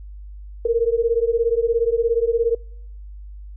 sine beating tone pair, 455.7 / 472.7 Hz, A#4 / A#4, -39 / +24 cents, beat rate 17 Hz, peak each -19 dBFS, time 0.65-2.55 s, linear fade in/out 5 ms, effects noise-tail reverb RT60 0.7 s tail -26 dB re dry + added 50 Hz sine -34 dBFS peak until 3.56 s

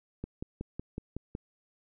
click train, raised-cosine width 3 ms, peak -23 dBFS, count 7, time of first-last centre 0.24-1.351 s, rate 5.4 Hz, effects none

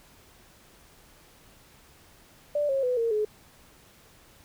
sine tone with pitch steps, 587.3 / 541.7 / 499.6 / 460.8 / 425 Hz, D5 / C#5 / B4 / A#4 / G#4, 0 / -40 / +20 / -20 / +40 cents, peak -23 dBFS, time 2.55-3.25 s, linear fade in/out 5 ms, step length 140 ms, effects pink hiss -56 dBFS RMS until 4.44 s

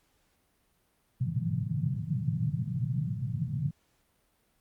pink band-pass noise, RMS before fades -31 dBFS, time 1.2-3.71 s, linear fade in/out 10 ms, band 110 to 170 Hz, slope 48 dB/octave, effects pink hiss -71 dBFS RMS until 4.6 s + Opus 48 kbps

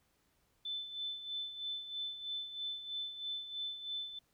sine tone with tremolo, 3520 Hz, A7, in tune, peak -36 dBFS, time 0.65-4.19 s, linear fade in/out 5 ms, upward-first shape sine, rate 3.1 Hz, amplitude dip 65%, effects pink hiss -75 dBFS RMS until 4.33 s

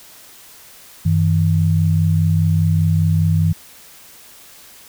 sine tone pair together, 95.3 / 160.27 Hz, G2 / E3, -48 / -48 cents, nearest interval major sixth, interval 900 cents, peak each -15 dBFS, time 1.05-3.53 s, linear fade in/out 10 ms, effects white hiss -43 dBFS RMS until 4.88 s

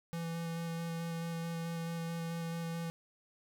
square tone with vibrato, 166.8 Hz, E3, 21 cents sharp, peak -37 dBFS, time 0.13-2.9 s, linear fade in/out 0 ms, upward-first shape square, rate 4.6 Hz, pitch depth 9 cents each way, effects none

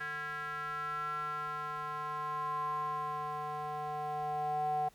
square tone with band-pass filter sweep, 150 Hz, D3, 37 cents sharp, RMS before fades -37 dBFS, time 0-4.89 s, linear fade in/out 10 ms, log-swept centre 1600 to 740 Hz, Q 7.1, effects pink hiss -64 dBFS RMS until 4.94 s

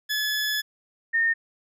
20% pulse / sine tone pair in turn, 1713 / 1829.6 Hz, A6 / A#6, -47 / -33 cents, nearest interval minor second, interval 114 cents, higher second, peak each -19 dBFS, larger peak neither, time 0.09-0.62 / 1.13-1.34 s, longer first, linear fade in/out 20 ms, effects none

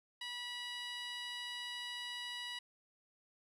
15% pulse tone with band-pass filter, 974 Hz, B5, 24 cents flat, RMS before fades -44 dBFS, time 0.21-2.59 s, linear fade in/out 5 ms, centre 3600 Hz, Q 0.98, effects resampled to 32000 Hz + 11-bit

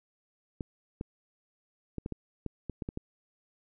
clicks, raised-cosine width 3 ms, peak -22 dBFS, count 10, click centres 0.608 / 1.011 / 1.983 / 2.061 / 2.123 / 2.463 / 2.697 / 2.822 / 2.889 / 2.974 s, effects none

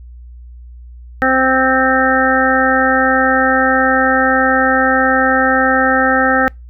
harmonic tone, 261.6 Hz, C4, in tune, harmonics 1 / 2 / 3 / 5 / 6 / 7, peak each -17 / -17 / -17 / -17 / -17 / -17 dBFS, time 1.22-6.48 s, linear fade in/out 0 ms, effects noise-tail reverb RT60 0.2 s tail -26 dB re dry + added 60 Hz sine -32 dBFS peak until 6.69 s

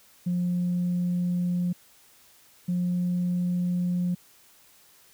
sine tone pair in turn, 177.3 / 177.93 Hz, F3 / F3, +26 / +33 cents, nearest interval unison, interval 7 cents, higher second, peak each -22 dBFS, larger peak neither, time 0.26-1.73 / 2.68-4.15 s, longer neither, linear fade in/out 10 ms, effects tanh soft clip ceiling -20 dBFS + white hiss -57 dBFS RMS until 5.13 s

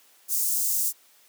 white high-pass noise, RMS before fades -25 dBFS, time 0.28-0.93 s, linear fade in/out 50 ms, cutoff 6300 Hz, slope 24 dB/octave, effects white hiss -58 dBFS RMS until 1.28 s + high-pass 300 Hz 12 dB/octave

